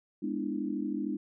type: chord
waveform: sine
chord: E dominant seventh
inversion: first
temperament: just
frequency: 206 / 247.2 / 296.7 / 329.6 Hz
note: G#3 / B3 / D4 / E4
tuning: -14 / +2 / +18 / 0 cents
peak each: -36 / -37 / -34 / -38 dBFS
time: 0.22-1.17 s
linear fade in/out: 10 ms
effects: none